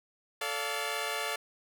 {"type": "chord", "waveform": "10% pulse", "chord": "D minor", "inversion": "second", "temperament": "equal with one note detuned", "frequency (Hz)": [440, 574.6, 698.5], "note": ["A4", "D5", "F5"], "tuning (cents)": [0, -38, 0], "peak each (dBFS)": -28, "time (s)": [0.41, 1.36], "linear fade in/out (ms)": 5, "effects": []}